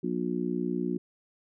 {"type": "harmonic tone", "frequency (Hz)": 60, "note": "B1", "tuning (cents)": -49, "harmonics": [3, 4, 5, 6], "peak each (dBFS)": [-33, -33, -33, -33], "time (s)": [0.03, 0.98], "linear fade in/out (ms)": 10, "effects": []}